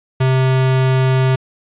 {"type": "tone", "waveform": "square", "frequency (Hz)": 130.81, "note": "C3", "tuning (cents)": 0, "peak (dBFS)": -12, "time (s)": [0.2, 1.36], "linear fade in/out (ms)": 10, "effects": ["resampled to 8000 Hz", "8-bit"]}